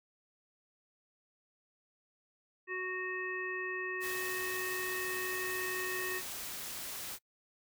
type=harmonic tone; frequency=370 Hz; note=F#4; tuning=in tune; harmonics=1 / 3 / 5 / 7; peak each=-40 / -45 / -38 / -45 dBFS; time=2.67-6.22 s; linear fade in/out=50 ms
type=noise; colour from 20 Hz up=white; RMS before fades=-42 dBFS; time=4-7.19 s; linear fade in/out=50 ms
effects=noise-tail reverb RT60 0.1 s tail -24 dB re dry